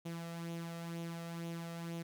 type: tone with flanger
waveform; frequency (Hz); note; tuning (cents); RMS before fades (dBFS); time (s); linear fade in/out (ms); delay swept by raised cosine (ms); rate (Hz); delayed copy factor
sawtooth; 168; E3; +33; -43; 0.05-2.03; 10; 0.3 to 1.6; 2.1; +0.5
effects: none